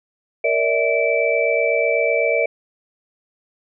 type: tone cluster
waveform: sine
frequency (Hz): 464.8 / 578 / 646 / 2320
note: A#4 / D5 / E5 / D7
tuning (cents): -5 / -28 / -35 / -22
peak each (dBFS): -21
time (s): 0.44-2.46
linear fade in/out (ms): 5
effects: none